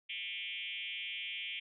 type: tone with frequency modulation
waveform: sine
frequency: 2739 Hz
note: F7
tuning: 34 cents flat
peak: -38 dBFS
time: 0.09-1.6 s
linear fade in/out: 10 ms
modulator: 185 Hz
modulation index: 3.2
effects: none